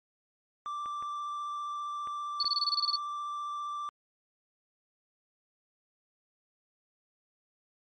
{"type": "tone with vibrato", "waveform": "triangle", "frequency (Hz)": 1174.7, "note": "D6", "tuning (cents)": 0, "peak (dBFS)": -32, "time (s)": [0.66, 3.89], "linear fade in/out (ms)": 0, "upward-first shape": "sine", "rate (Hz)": 15, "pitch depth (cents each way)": 9}
{"type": "clicks", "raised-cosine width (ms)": 0.5, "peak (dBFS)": -34, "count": 4, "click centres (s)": [0.859, 1.025, 2.073, 2.445]}
{"type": "tone bursts", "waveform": "sine", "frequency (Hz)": 4435, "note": "C#8", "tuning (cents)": 0, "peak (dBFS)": -25, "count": 11, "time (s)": [2.4, 2.958], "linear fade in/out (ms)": 2, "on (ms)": 28, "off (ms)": 25}
{"effects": ["MP3 32 kbps"]}